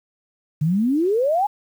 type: exponential sweep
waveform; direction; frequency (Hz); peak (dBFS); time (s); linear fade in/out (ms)
sine; up; 144.8 to 853; -16; 0.61-1.47; 10
effects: 8-bit